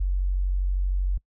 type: tone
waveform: sine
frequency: 46.38 Hz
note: F#1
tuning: 5 cents sharp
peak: -21 dBFS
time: 0-1.18 s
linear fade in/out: 10 ms
effects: noise-tail reverb RT60 0.1 s tail -25 dB re dry